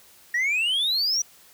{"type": "exponential sweep", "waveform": "sine", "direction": "up", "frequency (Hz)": [1864.7, 5920], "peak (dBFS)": -18, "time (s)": [0.34, 1.22], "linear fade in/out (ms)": 5, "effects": ["tanh soft clip ceiling -20 dBFS", "white hiss -53 dBFS RMS until 1.53 s"]}